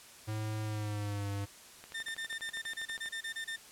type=tone with pitch glide; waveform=square; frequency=108.1 to 100.28 Hz; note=A2 to G2; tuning=-30 to +40 cents; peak=-35 dBFS; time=0.27-1.46 s; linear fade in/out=20 ms; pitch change=-130 cents; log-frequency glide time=0.63-1.29 s
type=click train; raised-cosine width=0.3 ms; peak=-32 dBFS; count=16; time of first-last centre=1.84-3.06 s; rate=12.3 Hz
type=tone bursts; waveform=30% pulse; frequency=1804 Hz; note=A6; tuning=43 cents sharp; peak=-34 dBFS; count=14; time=1.94-3.564 s; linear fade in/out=10 ms; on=90 ms; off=28 ms
effects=white hiss -54 dBFS RMS until 3.71 s + low-pass 11000 Hz 12 dB/octave